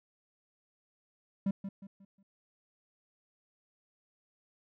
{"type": "tone with echo", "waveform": "triangle", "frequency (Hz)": 196.1, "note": "G3", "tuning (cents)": 1, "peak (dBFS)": -25, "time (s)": [1.46, 1.51], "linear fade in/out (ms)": 5, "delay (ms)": 180, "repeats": 4, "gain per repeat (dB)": -9, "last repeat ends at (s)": 2.23, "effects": []}